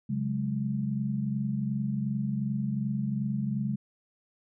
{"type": "chord", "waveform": "sine", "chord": "C# suspended fourth", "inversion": "none", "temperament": "equal with one note detuned", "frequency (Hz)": [136.45, 185, 207.7], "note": ["C#3", "F#3", "G#3"], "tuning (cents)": [-27, 0, 0], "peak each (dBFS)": [-31, -36, -30], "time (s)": [0.09, 3.76], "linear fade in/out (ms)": 10, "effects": []}